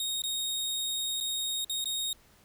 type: tone with dropouts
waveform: sawtooth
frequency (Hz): 3730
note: A#7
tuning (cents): 0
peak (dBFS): -27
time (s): 0-2.13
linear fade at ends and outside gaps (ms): 2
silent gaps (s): 0.22-0.237 / 1.203-1.208 / 1.646-1.696 / 1.843-1.856
effects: pink hiss -61 dBFS RMS until 2.44 s